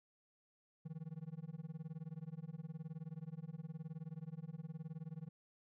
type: tone with tremolo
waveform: triangle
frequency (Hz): 160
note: D#3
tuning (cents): +49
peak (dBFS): -39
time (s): 0.85-5.29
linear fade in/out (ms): 10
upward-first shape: sine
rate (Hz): 19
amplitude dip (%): 100
effects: none